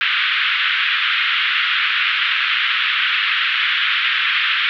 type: band-pass noise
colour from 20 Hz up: white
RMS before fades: -18 dBFS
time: 0.01-4.69 s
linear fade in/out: 0 ms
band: 1300 to 3400 Hz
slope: 48 dB/octave
effects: none